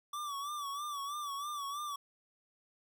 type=tone with vibrato; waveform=square; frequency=1153 Hz; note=D6; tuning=32 cents flat; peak=-38 dBFS; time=0.13-1.96 s; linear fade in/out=5 ms; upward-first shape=sine; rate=3.1 Hz; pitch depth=71 cents each way; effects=none